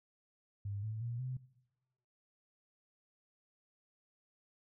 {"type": "tone with pitch steps", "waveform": "sine", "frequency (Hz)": [100.8, 109.29, 118.5, 128.48], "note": ["G2", "A2", "A#2", "C3"], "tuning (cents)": [49, -11, 29, -31], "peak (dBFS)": -37, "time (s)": [0.65, 1.37], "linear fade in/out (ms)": 5, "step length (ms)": 180, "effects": ["noise-tail reverb RT60 1.0 s tail -20 dB re dry"]}